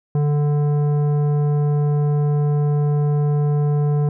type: tone with tanh clipping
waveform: sine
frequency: 146.83 Hz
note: D3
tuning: in tune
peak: -17 dBFS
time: 0.15-4.09 s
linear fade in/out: 2 ms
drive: 12 dB
effects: none